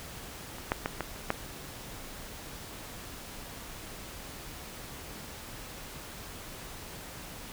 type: clicks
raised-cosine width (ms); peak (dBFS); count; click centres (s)
0.5; -27 / -11 / -14 / -16 / -29 / -11; 6; 0.584 / 0.719 / 0.859 / 1.007 / 1.162 / 1.304
effects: pink hiss -44 dBFS RMS until 7.52 s